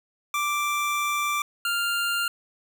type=tone pair in turn; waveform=25% pulse; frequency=1174.7 / 1397 Hz; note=D6 / F6; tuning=0 / 0 cents; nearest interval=minor third; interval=300 cents; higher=second; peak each=-20 dBFS; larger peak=neither; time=0.34-1.42 / 1.65-2.28 s; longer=first; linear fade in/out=2 ms; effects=none